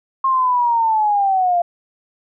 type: linear sweep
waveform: sine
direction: down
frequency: 1073 to 686 Hz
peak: -13 dBFS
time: 0.24-1.62 s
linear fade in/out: 5 ms
effects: none